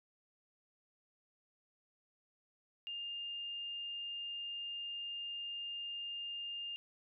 sine tone, 2811 Hz, F7, 11 cents sharp, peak -40 dBFS, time 2.87-6.76 s, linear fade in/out 0 ms, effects none

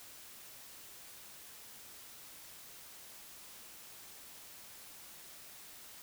silence, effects white hiss -53 dBFS RMS until 6.02 s

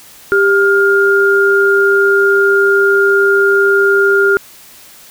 sine tone pair together, 395.7 / 1411.2 Hz, G4 / F6, +16 / +18 cents, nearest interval octave + minor seventh, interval 2202 cents, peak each -10 / -10 dBFS, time 0.32-4.37 s, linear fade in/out 0 ms, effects white hiss -39 dBFS RMS until 5.1 s

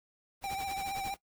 pink noise with tremolo, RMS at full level -43 dBFS, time 0.41-1.17 s, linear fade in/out 50 ms, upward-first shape sine, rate 11 Hz, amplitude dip 85%
square tone with vibrato, 783 Hz, G5, 2 cents flat, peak -35 dBFS, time 0.44-1.14 s, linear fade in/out 0 ms, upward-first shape sine, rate 15 Hz, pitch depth 39 cents each way
effects noise-tail reverb RT60 0.1 s tail -19 dB re dry

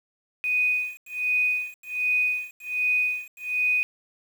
sine tone with tremolo, 2489 Hz, D#7, in tune, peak -19 dBFS, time 0.44-3.83 s, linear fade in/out 0 ms, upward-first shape sine, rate 1.3 Hz, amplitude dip 100%, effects 8-bit

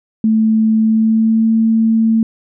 sine tone with pitch glide, 220 to 224 Hz, A3 to A3, 0 to +31 cents, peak -9 dBFS, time 0.24-2.23 s, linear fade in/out 2 ms, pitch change +31 cents, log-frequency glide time 0.78-1.51 s, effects none

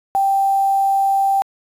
sine tone with quantisation, 784 Hz, G5, in tune, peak -13 dBFS, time 0.15-1.42 s, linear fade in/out 0 ms, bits 6, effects resampled to 32000 Hz

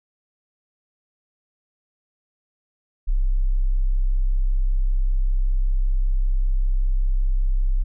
sine tone, 32.59 Hz, C1, 6 cents flat, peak -16 dBFS, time 3.07-7.84 s, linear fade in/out 20 ms, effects none

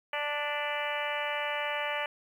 harmonic tone with a mistuned harmonic, 293.7 Hz, D4, in tune, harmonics 2 / 3 / 4 / 5 / 6 / 7 / 8 / 9 / 10, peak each -36 / -37 / -40 / -42 / -38 / -39 / -38 / -44 / -40 dBFS, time 0.13-2.06 s, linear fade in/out 2 ms, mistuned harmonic 7, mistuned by -27 cents, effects 10-bit

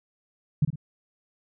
sine tone with echo, 148.7 Hz, D3, 22 cents sharp, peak -16 dBFS, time 0.62-0.65 s, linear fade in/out 5 ms, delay 54 ms, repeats 2, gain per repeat -8 dB, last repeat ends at 0.758 s, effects none

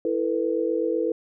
sine chord, E suspended fourth, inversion none, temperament equal with one note detuned, 329.6 / 445.9 / 493.9 Hz, E4 / A4 / B4, 0 / +23 / 0 cents, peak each -26 dBFS, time 0.05-1.12 s, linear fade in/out 2 ms, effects none

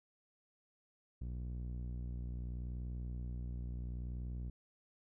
sawtooth tone with low-pass filter, 60.7 Hz, B1, 29 cents flat, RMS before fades -42 dBFS, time 1.21-4.5 s, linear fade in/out 5 ms, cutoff 190 Hz, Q 0.74, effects none

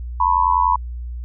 sine tone with amplitude modulation, 988 Hz, B5, in tune, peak -9 dBFS, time 0.2-0.76 s, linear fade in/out 5 ms, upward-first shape sine, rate 90.3 Hz, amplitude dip 100%, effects added 60 Hz sine -26 dBFS peak until 1.24 s

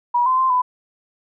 sine tone with pitch steps, 966 / 1030 / 1044 / 1000 Hz, B5 / C6 / C6 / B5, -39 / -28 / -4 / +21 cents, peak -14 dBFS, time 0.14-0.62 s, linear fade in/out 10 ms, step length 120 ms, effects none

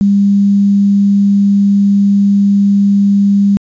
sine tone with quantisation, 200.3 Hz, G3, 38 cents sharp, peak -6 dBFS, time 0.01-3.57 s, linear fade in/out 0 ms, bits 6, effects resampled to 16000 Hz

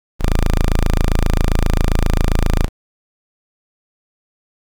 sawtooth tone, 27.5 Hz, A0, in tune, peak -8 dBFS, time 0.19-2.69 s, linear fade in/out 50 ms, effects 7-bit

